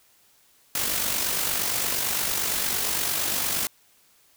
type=noise with amplitude modulation; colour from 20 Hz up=white; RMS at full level=-24 dBFS; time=0.75-3.67 s; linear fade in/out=2 ms; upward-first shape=sine; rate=48.7 Hz; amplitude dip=45%; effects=white hiss -60 dBFS RMS until 4.36 s